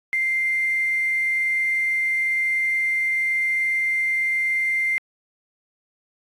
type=tone with quantisation; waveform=sine; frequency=2093 Hz; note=C7; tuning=in tune; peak=-19 dBFS; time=0.13-4.98 s; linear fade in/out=0 ms; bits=7; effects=AAC 32 kbps